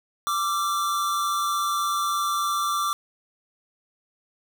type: tone pair together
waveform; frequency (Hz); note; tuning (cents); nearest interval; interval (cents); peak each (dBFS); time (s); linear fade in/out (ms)
square; 1174.7 / 1358; D6 / F6; 0 / -49; minor third; 251; -24 / -32; 0.27-2.93; 0
effects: 9-bit